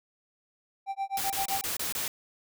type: tone with tremolo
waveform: triangle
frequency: 783 Hz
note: G5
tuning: 2 cents flat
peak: -25 dBFS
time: 0.86-1.65 s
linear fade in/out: 50 ms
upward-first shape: sine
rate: 7.7 Hz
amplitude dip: 100%
type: noise bursts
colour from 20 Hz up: white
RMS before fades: -32 dBFS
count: 6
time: 1.17-2.08 s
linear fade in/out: 2 ms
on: 130 ms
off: 26 ms
effects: none